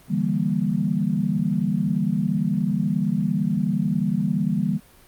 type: chord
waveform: sine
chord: E half-diminished seventh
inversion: third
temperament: equal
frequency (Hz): 146.83 / 164.81 / 196 / 233.1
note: D3 / E3 / G3 / Bb3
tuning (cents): 0 / 0 / 0 / 0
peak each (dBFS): -28 / -25 / -23 / -26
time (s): 0.08-4.8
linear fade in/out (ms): 50
effects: pink hiss -52 dBFS RMS until 5.07 s + Opus 32 kbps